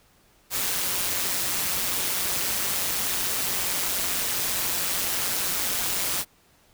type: noise with amplitude modulation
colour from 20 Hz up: white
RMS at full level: -24 dBFS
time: 0.5-6.25 s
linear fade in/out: 50 ms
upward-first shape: sine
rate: 185 Hz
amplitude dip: 55%
effects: pink hiss -60 dBFS RMS until 6.73 s